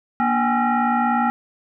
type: tone with frequency modulation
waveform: sine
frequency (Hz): 295.6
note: D4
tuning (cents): +11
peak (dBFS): -16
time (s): 0.2-1.3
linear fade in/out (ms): 0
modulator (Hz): 534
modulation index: 2.2
effects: none